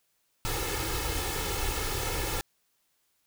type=noise with comb filter; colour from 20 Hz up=pink; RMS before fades=-31 dBFS; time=0.45-2.41 s; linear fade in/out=0 ms; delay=2.3 ms; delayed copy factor=+0.75; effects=white hiss -73 dBFS RMS until 3.26 s